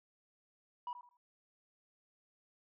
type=tone with echo; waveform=sine; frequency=973 Hz; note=B5; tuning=26 cents flat; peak=-36 dBFS; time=0.87-0.93 s; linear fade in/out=2 ms; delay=80 ms; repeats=3; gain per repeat=-12 dB; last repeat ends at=1.17 s; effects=tanh soft clip ceiling -37 dBFS